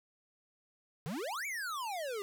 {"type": "exponential two-way sweep", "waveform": "square", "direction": "up then down", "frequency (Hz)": [137.6, 2366, 388.5], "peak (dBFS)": -37, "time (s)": [1.06, 2.22], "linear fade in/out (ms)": 0, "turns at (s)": 1.46, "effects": []}